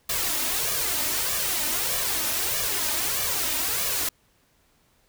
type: noise with flanger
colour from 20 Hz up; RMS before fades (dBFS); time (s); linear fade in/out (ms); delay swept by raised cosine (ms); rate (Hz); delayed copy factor
white; -26; 0.09-4.09; 5; 1.7 to 3.3; 1.6; +0.65
effects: pink hiss -64 dBFS RMS until 5.08 s